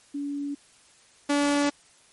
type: tone pair in turn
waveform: sine / sawtooth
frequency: 285 / 287.6 Hz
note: C#4 / D4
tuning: +48 / -36 cents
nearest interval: unison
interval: 16 cents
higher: second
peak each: -28 / -17 dBFS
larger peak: second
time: 0.14-0.55 / 1.29-1.7 s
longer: neither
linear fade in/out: 10 ms
effects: white hiss -57 dBFS RMS until 2.12 s + MP3 48 kbps

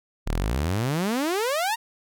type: exponential sweep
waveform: sawtooth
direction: up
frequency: 33.73 to 952 Hz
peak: -19 dBFS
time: 0.26-1.76 s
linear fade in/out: 20 ms
effects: none

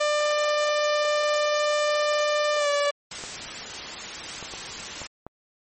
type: tone with pitch glide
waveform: sawtooth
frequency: 596 to 576.7 Hz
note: D5 to D5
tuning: +25 to -32 cents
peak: -17 dBFS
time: 0-2.91 s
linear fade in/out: 10 ms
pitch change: -57 cents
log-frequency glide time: 2.57-2.69 s
type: noise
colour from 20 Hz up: white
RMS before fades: -34 dBFS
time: 3.11-5.07 s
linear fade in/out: 5 ms
type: clicks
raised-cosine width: 1 ms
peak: -23 dBFS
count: 5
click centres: 3.238 / 4.427 / 4.538 / 5.017 / 5.266 s
effects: MP3 32 kbps

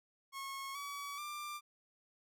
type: tone with pitch steps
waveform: sawtooth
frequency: 1091 / 1138 / 1187 Hz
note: C#6 / C#6 / D6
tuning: -28 / +45 / +18 cents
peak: -38 dBFS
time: 0.32-1.61 s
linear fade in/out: 50 ms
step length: 430 ms
effects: none

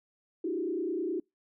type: tone with frequency modulation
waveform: sine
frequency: 349.2 Hz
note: F4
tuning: in tune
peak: -29 dBFS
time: 0.44-1.2 s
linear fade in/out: 5 ms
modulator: 29.8 Hz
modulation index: 1.5
effects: noise-tail reverb RT60 0.2 s tail -26 dB re dry

